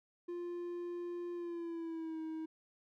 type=tone with pitch glide; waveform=triangle; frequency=349.2 to 318.4 Hz; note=F4 to D#4; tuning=0 to +40 cents; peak=-37 dBFS; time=0.28-2.46 s; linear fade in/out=10 ms; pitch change=-160 cents; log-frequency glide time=1.34-2.2 s; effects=none